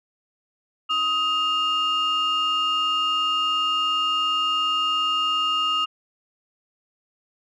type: tone pair together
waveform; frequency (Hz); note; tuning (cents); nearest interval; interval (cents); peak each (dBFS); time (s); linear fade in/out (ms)
sine; 1257.2 / 2820; D#6 / F7; +18 / +16; octave + major second; 1398; -21; 0.89-5.86; 20
effects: tanh soft clip ceiling -16 dBFS